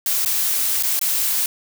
blue noise with dropouts, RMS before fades -20 dBFS, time 0.06-1.46 s, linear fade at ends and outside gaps 1 ms, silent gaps 0.249-0.259 / 0.826-0.834 / 0.993-1.013 s, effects none

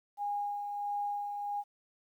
sine tone with tremolo, 818 Hz, G#5, 26 cents flat, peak -31 dBFS, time 0.17-1.64 s, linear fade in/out 50 ms, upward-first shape sine, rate 1.5 Hz, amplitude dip 40%, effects 11-bit

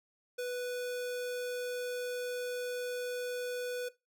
square tone, 493.9 Hz, B4, in tune, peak -35 dBFS, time 0.38-3.89 s, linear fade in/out 10 ms, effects noise-tail reverb RT60 0.2 s tail -17 dB re dry

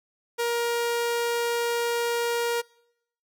sawtooth tone, 471.7 Hz, A#4, 20 cents sharp, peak -20 dBFS, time 0.38-2.62 s, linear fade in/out 20 ms, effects noise-tail reverb RT60 0.8 s tail -26 dB re dry

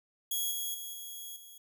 5% pulse tone with level steps, 3322 Hz, G#7, in tune, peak -22 / -25 / -31 / -33 / -41 dBFS, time 0.31-1.58 s, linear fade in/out 5 ms, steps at 0.51 / 0.74 / 0.93 / 1.36 s, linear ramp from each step 5 ms, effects none

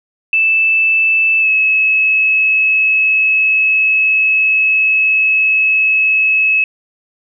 sine tone with pitch glide, 2637 to 2583 Hz, E7 to E7, 0 to -36 cents, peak -9 dBFS, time 0.33-6.64 s, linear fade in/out 2 ms, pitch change -36 cents, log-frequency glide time 1.4-1.48 s, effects none

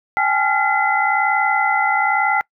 sine tone cluster, 790 / 851 / 1386 / 2030 Hz, G5 / G#5 / F6 / B6, +13 / +42 / -14 / +47 cents, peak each -20 dBFS, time 0.17-2.41 s, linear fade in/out 0 ms, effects noise-tail reverb RT60 0.1 s tail -24 dB re dry

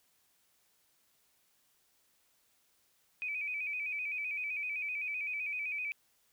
sine tone with vibrato, 2400 Hz, D7, 37 cents sharp, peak -34 dBFS, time 3.22-5.92 s, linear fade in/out 0 ms, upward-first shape square, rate 7.8 Hz, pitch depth 68 cents each way, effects white hiss -72 dBFS RMS until 6.32 s

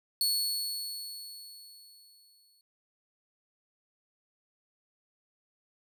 sawtooth tone with exponential decay, 4400 Hz, C#8, 14 cents flat, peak -22 dBFS, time 0.21-2.61 s, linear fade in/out 1 ms, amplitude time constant 520 ms, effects none

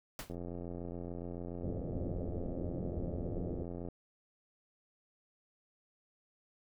pink noise with exponential decay, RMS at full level -39 dBFS, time 0.19-0.35 s, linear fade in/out 1 ms, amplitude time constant 34 ms
click train, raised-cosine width 2 ms, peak -30 dBFS, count 313, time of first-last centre 0.3-3.886 s, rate 87 Hz
pink low-pass noise, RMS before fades -40 dBFS, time 1.63-3.63 s, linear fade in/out 5 ms, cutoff 630 Hz, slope 96 dB/octave
effects none

